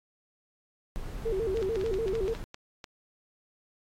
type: noise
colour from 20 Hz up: brown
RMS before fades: -37 dBFS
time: 0.96-2.44 s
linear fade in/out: 0 ms
type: tone with vibrato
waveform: sine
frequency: 415.3 Hz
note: G#4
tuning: in tune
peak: -27 dBFS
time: 1.25-2.34 s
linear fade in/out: 10 ms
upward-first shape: square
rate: 6.8 Hz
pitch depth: 150 cents each way
type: clicks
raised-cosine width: 0.2 ms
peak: -24 dBFS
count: 12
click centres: 1.572 / 1.627 / 1.757 / 1.813 / 1.863 / 1.941 / 2.081 / 2.153 / 2.28 / 2.35 / 2.544 / 2.842 s
effects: AAC 48 kbps